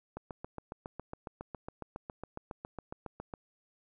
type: click train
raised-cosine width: 1 ms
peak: -26 dBFS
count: 24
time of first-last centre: 0.17-3.338 s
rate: 7.26 Hz
effects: none